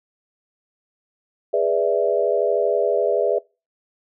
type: chord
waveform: sine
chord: E dominant seventh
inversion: first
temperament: equal with one note detuned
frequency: 412.9 / 493.9 / 587.3 / 659.3 Hz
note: G#4 / B4 / D5 / E5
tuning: -10 / 0 / 0 / 0 cents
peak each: -22 dBFS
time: 1.53-3.39 s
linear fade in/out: 10 ms
effects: noise-tail reverb RT60 0.3 s tail -25 dB re dry